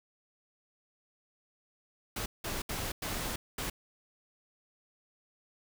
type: noise bursts at uneven times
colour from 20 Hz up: pink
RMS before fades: -36 dBFS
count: 5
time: 2.16-2.26 / 2.44-2.62 / 2.69-2.92 / 3.02-3.36 / 3.58-3.7 s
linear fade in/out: 5 ms
effects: none